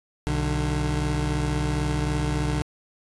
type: tone pair together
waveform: 25% pulse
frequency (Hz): 62.81 / 149.4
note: B1 / D3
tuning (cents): +30 / +30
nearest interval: octave + minor third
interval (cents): 1500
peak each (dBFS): -22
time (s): 0.27-2.62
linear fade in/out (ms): 0
effects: resampled to 24000 Hz